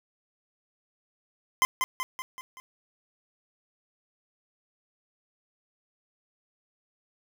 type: tone with echo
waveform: 25% pulse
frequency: 1035 Hz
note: C6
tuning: 19 cents flat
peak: -15 dBFS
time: 1.62-1.65 s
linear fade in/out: 0 ms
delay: 190 ms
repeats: 5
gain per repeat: -5 dB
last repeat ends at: 2.6 s
effects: none

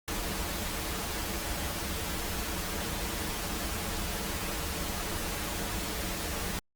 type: noise with comb filter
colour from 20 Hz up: pink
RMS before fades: -34 dBFS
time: 0.08-6.59 s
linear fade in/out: 0 ms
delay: 7.8 ms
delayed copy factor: -0.7
effects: Opus 48 kbps

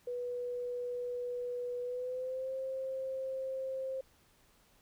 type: tone with pitch glide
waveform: sine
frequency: 490 to 528.2 Hz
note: B4 to C5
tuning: -14 to +16 cents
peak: -35 dBFS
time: 0.07-4.01 s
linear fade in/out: 5 ms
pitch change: +130 cents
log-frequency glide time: 1.82-2.53 s
effects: pink hiss -67 dBFS RMS until 4.81 s

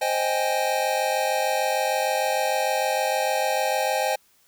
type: chord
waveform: square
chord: Ab major seventh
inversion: first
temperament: equal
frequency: 523.3 / 622.3 / 784 / 830.6 Hz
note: C5 / Eb5 / G5 / Ab5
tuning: 0 / 0 / 0 / 0 cents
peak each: -28 dBFS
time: 0.01-4.16 s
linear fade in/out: 10 ms
effects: white hiss -61 dBFS RMS until 4.47 s

